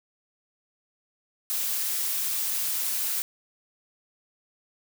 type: noise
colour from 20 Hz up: blue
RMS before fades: -28 dBFS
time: 1.5-3.22 s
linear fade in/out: 0 ms
effects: none